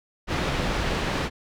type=low-pass noise; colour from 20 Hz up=pink; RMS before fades=-26 dBFS; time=0.27-1.3 s; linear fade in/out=50 ms; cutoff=3600 Hz; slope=12 dB/octave; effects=none